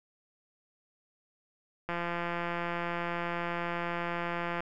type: click train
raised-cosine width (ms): 0.5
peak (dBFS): -19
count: 468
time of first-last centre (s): 1.89-4.605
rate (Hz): 172
effects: none